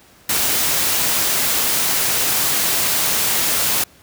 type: noise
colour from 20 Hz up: white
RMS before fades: -18 dBFS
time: 0.29-3.84 s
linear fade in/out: 5 ms
effects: pink hiss -49 dBFS RMS until 4.02 s + high-pass 60 Hz 12 dB/octave